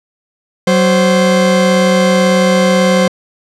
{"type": "tone pair together", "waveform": "40% pulse", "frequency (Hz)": [187.16, 523.3], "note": ["F#3", "C5"], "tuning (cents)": [20, 0], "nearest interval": "octave + tritone", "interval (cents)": 1780, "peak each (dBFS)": -10, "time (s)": [0.67, 3.08], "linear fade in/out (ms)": 5, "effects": ["low-pass 8000 Hz 12 dB/octave"]}